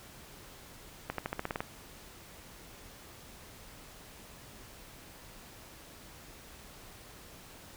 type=accelerating click train; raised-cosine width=0.5 ms; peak=-18 dBFS; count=9; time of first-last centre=1.1-1.605 s; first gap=83 ms; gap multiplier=0.92; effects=pink hiss -52 dBFS RMS until 7.76 s